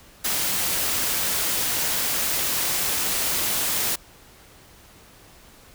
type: noise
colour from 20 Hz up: white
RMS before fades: -24 dBFS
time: 0.24-3.96 s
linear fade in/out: 10 ms
effects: pink hiss -50 dBFS RMS until 5.74 s